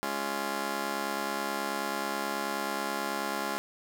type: chord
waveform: 10% pulse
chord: Db major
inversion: second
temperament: just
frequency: 207.9 / 277.2 / 346.5 Hz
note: Ab3 / Db4 / F4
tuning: +2 / 0 / -14 cents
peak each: -28 dBFS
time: 0.03-3.58 s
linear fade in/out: 0 ms
effects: none